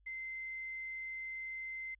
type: tone with quantisation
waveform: sine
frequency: 2073 Hz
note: C7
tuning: 17 cents flat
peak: -40 dBFS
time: 0.06-1.95 s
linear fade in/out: 10 ms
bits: 11
effects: added 50 Hz sine -66 dBFS peak until 1.99 s + resampled to 8000 Hz